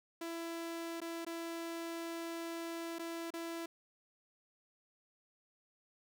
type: tone with dropouts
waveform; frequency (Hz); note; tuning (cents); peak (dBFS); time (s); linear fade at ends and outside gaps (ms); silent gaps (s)
sawtooth; 333.8; E4; +22; -36; 0.21-3.66; 5; 1.004-1.015 / 1.249-1.265 / 2.986-2.993 / 3.305-3.337
effects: none